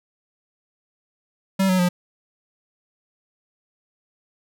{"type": "tone with pitch steps", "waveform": "square", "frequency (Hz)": [192.4, 185.1, 178.07], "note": ["G3", "F#3", "F3"], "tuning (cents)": [-32, 1, 34], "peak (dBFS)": -17, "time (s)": [1.59, 1.89], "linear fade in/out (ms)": 10, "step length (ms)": 100, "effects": []}